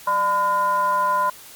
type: tone with frequency modulation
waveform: sine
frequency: 1011 Hz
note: B5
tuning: 40 cents sharp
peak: -17 dBFS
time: 0.07-1.3 s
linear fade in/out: 5 ms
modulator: 414 Hz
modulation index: 0.58
effects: white hiss -43 dBFS RMS until 1.55 s + Opus 48 kbps